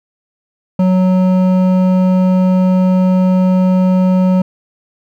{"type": "tone with hard clipping", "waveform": "sine", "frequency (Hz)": 185, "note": "F#3", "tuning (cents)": 0, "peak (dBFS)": -10, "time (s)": [0.79, 4.42], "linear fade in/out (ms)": 5, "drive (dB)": 10, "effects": []}